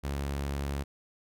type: tone with vibrato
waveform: sawtooth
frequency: 70 Hz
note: C#2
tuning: 18 cents sharp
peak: -27 dBFS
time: 0.03-0.84 s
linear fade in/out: 20 ms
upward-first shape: sine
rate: 12 Hz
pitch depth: 8 cents each way
effects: none